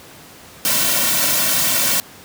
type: noise with comb filter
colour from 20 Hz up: white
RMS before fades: -17 dBFS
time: 0.65-2 s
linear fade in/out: 0 ms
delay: 2.4 ms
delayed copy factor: -0.75
effects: pink hiss -41 dBFS RMS until 2.24 s + high-pass 100 Hz 12 dB/octave

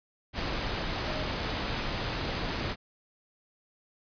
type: tone in noise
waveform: sine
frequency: 618 Hz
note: D#5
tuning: 12 cents flat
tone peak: -39 dBFS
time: 1.04-1.32 s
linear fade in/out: 50 ms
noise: pink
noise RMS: -32 dBFS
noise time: 0.33-2.76 s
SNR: -10 dB
effects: resampled to 11025 Hz

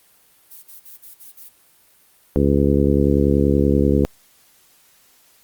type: noise bursts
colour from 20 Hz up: violet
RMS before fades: -40 dBFS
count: 6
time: 0.5-1.495 s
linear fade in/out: 20 ms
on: 130 ms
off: 43 ms
type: harmonic tone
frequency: 70.4 Hz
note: C#2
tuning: 27 cents sharp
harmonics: 1 / 2 / 3 / 4 / 5 / 6 / 7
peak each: -20 / -21 / -20 / -20 / -22 / -22 / -24 dBFS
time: 2.36-4.05 s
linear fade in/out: 0 ms
effects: white hiss -55 dBFS RMS until 5.43 s + Opus 32 kbps

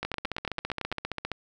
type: two click trains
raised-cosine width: 0.3 ms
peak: -15 / -15 dBFS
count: 9 / 20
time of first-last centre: 0.03-0.925 / 0.05-1.317 s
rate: 8.94 / 15 Hz
effects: none

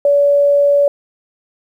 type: tone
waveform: sine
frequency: 571 Hz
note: D5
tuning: 49 cents flat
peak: -8 dBFS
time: 0.05-0.88 s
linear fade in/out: 2 ms
effects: 8-bit

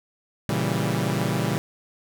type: chord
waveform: sawtooth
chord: A# diminished seventh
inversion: none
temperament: equal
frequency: 116.54 / 138.59 / 164.81 / 196 Hz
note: A#2 / C#3 / E3 / G3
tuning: 0 / 0 / 0 / 0 cents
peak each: -24 dBFS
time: 0.49-1.58 s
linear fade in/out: 0 ms
effects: none

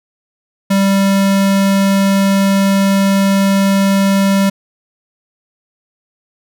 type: tone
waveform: square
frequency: 196 Hz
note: G3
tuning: in tune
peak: -10 dBFS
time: 0.7-4.5 s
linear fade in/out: 10 ms
effects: none

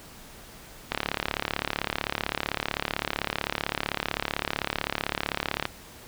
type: click train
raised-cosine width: 0.3 ms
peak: -9 dBFS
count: 170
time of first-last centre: 0.92-5.654 s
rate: 35.7 Hz
effects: pink hiss -47 dBFS RMS until 6.07 s

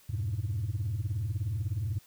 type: chord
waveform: sine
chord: F diminished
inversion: none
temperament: equal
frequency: 87.31 / 103.83 / 123.47 Hz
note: F2 / Ab2 / Cb3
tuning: 0 / 0 / 0 cents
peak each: -34 / -30 / -35 dBFS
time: 0.09-1.99 s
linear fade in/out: 10 ms
effects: tanh soft clip ceiling -25 dBFS + white hiss -60 dBFS RMS until 2.06 s

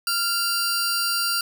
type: tone pair together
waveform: sawtooth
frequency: 1390 / 4680 Hz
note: F6 / D8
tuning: -9 / -7 cents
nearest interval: octave + major sixth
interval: 2102 cents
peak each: -21 dBFS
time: 0.07-1.41 s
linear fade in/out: 2 ms
effects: none

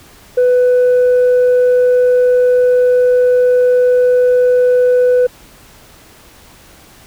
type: tone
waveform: sine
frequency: 497.4 Hz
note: B4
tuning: 12 cents sharp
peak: -5 dBFS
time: 0.37-5.27 s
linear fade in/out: 10 ms
effects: tanh soft clip ceiling -6 dBFS + pink hiss -42 dBFS RMS until 7.06 s

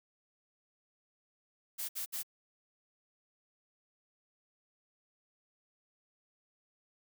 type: noise bursts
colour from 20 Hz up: blue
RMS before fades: -38 dBFS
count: 3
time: 1.78-2.232 s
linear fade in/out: 20 ms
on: 110 ms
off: 61 ms
effects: none

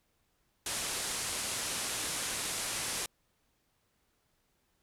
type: low-pass noise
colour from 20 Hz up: white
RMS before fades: -36 dBFS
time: 0.66-3.06 s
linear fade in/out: 2 ms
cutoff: 11000 Hz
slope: 48 dB/octave
effects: pink hiss -75 dBFS RMS until 4.82 s

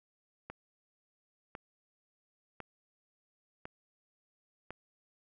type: click train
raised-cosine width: 0.5 ms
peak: -27 dBFS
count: 5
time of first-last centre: 0.5-4.706 s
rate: 0.951 Hz
effects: none

